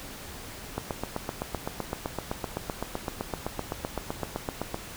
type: click train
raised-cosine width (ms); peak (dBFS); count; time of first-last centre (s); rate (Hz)
1; -15; 32; 0.78-4.744; 7.82
effects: pink hiss -42 dBFS RMS until 4.96 s